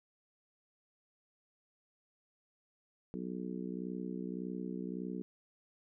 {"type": "harmonic tone", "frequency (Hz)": 61.74, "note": "B1", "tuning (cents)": 0, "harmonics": [3, 4, 5, 6, 7], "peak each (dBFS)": [-41, -43, -45, -47, -48], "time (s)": [3.14, 5.22], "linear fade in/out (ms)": 0, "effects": []}